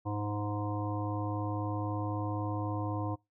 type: harmonic tone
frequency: 103.83 Hz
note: G#2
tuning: in tune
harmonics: 1 / 3 / 5 / 7 / 9 / 10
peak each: -34 / -37 / -43 / -42 / -43 / -43 dBFS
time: 0.05-3.16 s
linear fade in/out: 20 ms
effects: noise-tail reverb RT60 0.2 s tail -23 dB re dry